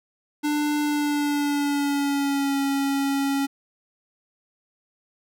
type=tone with pitch glide; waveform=square; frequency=296.5 to 276.6 Hz; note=D4 to C#4; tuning=+17 to -4 cents; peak=-22 dBFS; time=0.43-3.47 s; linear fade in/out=20 ms; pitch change=-121 cents; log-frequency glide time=0.8-2.6 s; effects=none

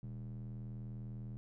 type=tone with band-pass filter; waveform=square; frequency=40 Hz; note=D#1; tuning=49 cents sharp; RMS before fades=-45 dBFS; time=0.03-1.37 s; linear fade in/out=0 ms; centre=150 Hz; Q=9.5; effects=none

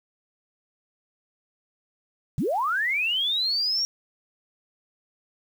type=linear sweep; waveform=sine; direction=up; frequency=110 to 5640 Hz; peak=-22 dBFS; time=2.38-3.85 s; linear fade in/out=0 ms; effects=8-bit

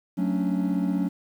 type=chord; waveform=triangle; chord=D major seventh; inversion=first; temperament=equal with one note detuned; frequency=185 / 222.4 / 277.2 / 293.7 Hz; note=F#3 / A3 / C#4 / D4; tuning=0 / +19 / 0 / 0 cents; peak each=-23 / -28 / -25 / -29 dBFS; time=0.17-1.09 s; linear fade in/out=20 ms; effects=tanh soft clip ceiling -13 dBFS + 9-bit

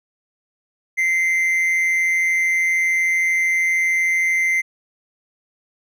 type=tone with amplitude modulation; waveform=triangle; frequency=2078 Hz; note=C7; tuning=12 cents flat; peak=-12 dBFS; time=0.97-4.62 s; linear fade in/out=20 ms; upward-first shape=sine; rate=173 Hz; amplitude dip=45%; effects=none

